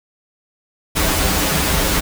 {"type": "noise with comb filter", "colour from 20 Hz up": "pink", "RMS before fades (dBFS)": -17, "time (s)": [0.95, 2.01], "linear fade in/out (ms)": 20, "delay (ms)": 8.5, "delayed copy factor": -0.85, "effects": []}